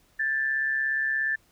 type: tone pair together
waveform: sine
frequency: 1623 / 1760 Hz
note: G#6 / A6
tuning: -40 / 0 cents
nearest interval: minor second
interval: 140 cents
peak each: -33 / -24 dBFS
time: 0.19-1.36 s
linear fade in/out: 10 ms
effects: pink hiss -63 dBFS RMS until 1.51 s